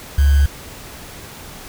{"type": "tone with sample-and-hold", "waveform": "sine", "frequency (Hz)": 70.4, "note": "C#2", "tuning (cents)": 27, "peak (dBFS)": -9, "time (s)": [0.18, 0.46], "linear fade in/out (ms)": 5, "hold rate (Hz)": 1575, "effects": ["pink hiss -36 dBFS RMS until 1.68 s"]}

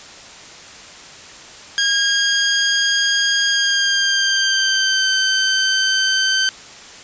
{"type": "tone with pitch glide", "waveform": "15% pulse", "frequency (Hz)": [1626, 1544.5], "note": ["G#6", "G6"], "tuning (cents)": [-37, -26], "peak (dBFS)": -8, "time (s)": [1.78, 6.49], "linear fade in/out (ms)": 0, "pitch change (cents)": -89, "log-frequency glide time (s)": [3.48, 5.07], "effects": ["white hiss -38 dBFS RMS until 7.03 s", "resampled to 16000 Hz"]}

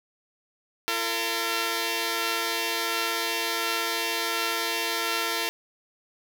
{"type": "tone pair together", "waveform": "5% pulse", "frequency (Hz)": [340, 453.8], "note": ["F4", "A#4"], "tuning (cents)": [-46, -47], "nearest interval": "perfect fourth", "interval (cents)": 499, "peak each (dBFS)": [-18, -16], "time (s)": [0.88, 5.49], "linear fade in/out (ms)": 0, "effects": []}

